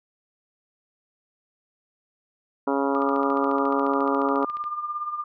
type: harmonic tone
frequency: 138.59 Hz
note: C#3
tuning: in tune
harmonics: 2 / 3 / 4 / 5 / 6 / 7 / 8 / 9 / 10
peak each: -25 / -27 / -29 / -33 / -32 / -29 / -36 / -36 / -36 dBFS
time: 2.67-4.45 s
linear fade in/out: 5 ms
type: click train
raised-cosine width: 0.3 ms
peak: -28 dBFS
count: 25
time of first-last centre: 2.95-4.64 s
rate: 14.2 Hz
type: tone with tremolo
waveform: sine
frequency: 1200 Hz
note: D6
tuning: 37 cents sharp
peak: -24 dBFS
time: 2.95-5.24 s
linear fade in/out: 5 ms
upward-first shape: triangle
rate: 17 Hz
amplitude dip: 70%
effects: none